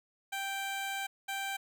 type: tone bursts at uneven times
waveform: 15% pulse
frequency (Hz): 784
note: G5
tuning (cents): 0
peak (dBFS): -28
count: 2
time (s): 0.32-1.07 / 1.28-1.57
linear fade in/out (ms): 10
effects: none